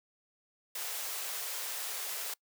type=high-pass noise; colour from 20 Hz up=white; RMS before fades=-38 dBFS; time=0.75-2.34 s; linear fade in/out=5 ms; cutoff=410 Hz; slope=48 dB/octave; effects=noise-tail reverb RT60 0.1 s tail -24 dB re dry